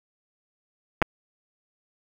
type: clicks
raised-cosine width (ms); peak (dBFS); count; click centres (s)
0.5; -5; 2; 1.018 / 1.024
effects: 7-bit